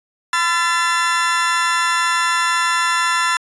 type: tone cluster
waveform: 35% pulse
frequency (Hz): 1014 / 1356 / 1748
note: B5 / E6 / A6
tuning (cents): +45 / +49 / -12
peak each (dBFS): -18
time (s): 0.33-3.37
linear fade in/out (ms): 2
effects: resampled to 22050 Hz